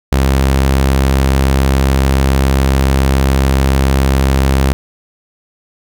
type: tone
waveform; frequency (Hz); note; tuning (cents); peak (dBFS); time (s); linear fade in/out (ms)
sawtooth; 67.1; C2; +44; -5; 0.12-4.73; 0
effects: none